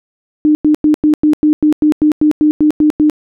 sine tone bursts, 302.9 Hz, D#4, 46 cents flat, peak -6 dBFS, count 14, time 0.45-3.098 s, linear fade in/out 0 ms, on 100 ms, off 96 ms, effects none

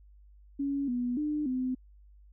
sine tone with pitch steps, 279.5 / 245.1 / 299.6 / 256 Hz, C#4 / B3 / D4 / C4, +14 / -13 / +35 / -38 cents, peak -28 dBFS, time 0.59-1.75 s, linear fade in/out 10 ms, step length 290 ms, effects added 50 Hz sine -53 dBFS peak until 2.32 s

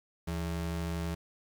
square ring-modulated tone, 123.47 Hz, B2, in tune, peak -30 dBFS, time 0.27-1.15 s, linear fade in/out 10 ms, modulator 46.2 Hz, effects 10-bit

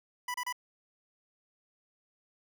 25% pulse tone bursts, 987.8 Hz, B5, in tune, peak -29 dBFS, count 3, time 0.28-0.526 s, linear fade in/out 5 ms, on 62 ms, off 30 ms, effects none

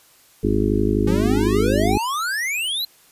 harmonic tone, 51.91 Hz, G#1, in tune, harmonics 1 / 2 / 4 / 5 / 6 / 7 / 8, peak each -24 / -24 / -24 / -24 / -24 / -24 / -24 dBFS, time 0.43-1.98 s, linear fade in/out 10 ms
square exponential sweep, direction up, 164.81 to 4169 Hz, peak -22 dBFS, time 1.07-2.85 s, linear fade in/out 5 ms
effects white hiss -53 dBFS RMS until 3.11 s + resampled to 32000 Hz

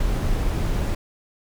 brown noise, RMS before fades -22 dBFS, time 0-0.95 s, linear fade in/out 5 ms, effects none

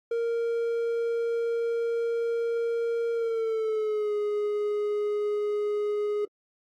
triangle tone with pitch glide, 464.8 to 416.5 Hz, A#4 to G#4, -5 to +5 cents, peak -23 dBFS, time 0.11-6.25 s, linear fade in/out 5 ms, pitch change -190 cents, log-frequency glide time 3.13-4.14 s, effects AAC 48 kbps

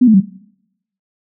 sine tone with pitch steps, 250 / 218.9 / 191.67 Hz, B3 / A3 / G3, +21 / -9 / -39 cents, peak -5 dBFS, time 0.01-0.205 s, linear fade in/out 10 ms, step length 65 ms, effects noise-tail reverb RT60 0.8 s tail -21 dB re dry

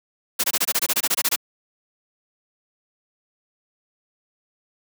white noise bursts, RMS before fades -20 dBFS, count 14, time 0.39-1.361 s, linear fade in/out 10 ms, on 48 ms, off 23 ms, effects high-pass 200 Hz 12 dB/octave

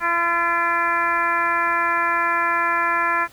harmonic tone with a mistuned harmonic, 340 Hz, F4, 46 cents flat, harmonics 1 / 2 / 3 / 4 / 5 / 6 / 7, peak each -34 / -30 / -22 / -23 / -23 / -30 / -29 dBFS, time 0-3.28 s, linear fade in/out 50 ms, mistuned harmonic 5, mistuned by +23 cents, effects pink hiss -49 dBFS RMS until 3.32 s

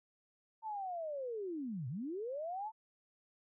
sine linear two-way sweep, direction down then up, 902 to 115.1 to 902 Hz, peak -38 dBFS, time 0.62-2.72 s, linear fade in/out 50 ms, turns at 1.88 s, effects none

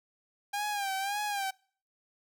sawtooth tone with vibrato, 802 Hz, G5, 39 cents sharp, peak -27 dBFS, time 0.53-1.51 s, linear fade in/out 10 ms, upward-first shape sine, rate 1.8 Hz, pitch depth 76 cents each way, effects noise-tail reverb RT60 0.5 s tail -26 dB re dry

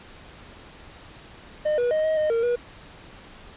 triangle tone with pitch steps, 608 / 485.2 / 622 / 630 / 615 / 460.7 / 482.4 Hz, D#5 / B4 / D#5 / D#5 / D#5 / A#4 / B4, -40 / -31 / -1 / +21 / -20 / -20 / -41 cents, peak -18 dBFS, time 1.65-2.56 s, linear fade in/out 10 ms, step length 130 ms, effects pink hiss -46 dBFS RMS until 3.56 s + resampled to 8000 Hz

